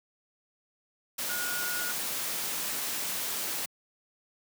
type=tone in noise; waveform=sine; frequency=1442 Hz; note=F#6; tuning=45 cents flat; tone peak=-34 dBFS; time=1.29-1.92 s; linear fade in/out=10 ms; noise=white; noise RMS=-33 dBFS; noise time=1.18-3.66 s; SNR=-4 dB; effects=high-pass 150 Hz 12 dB/octave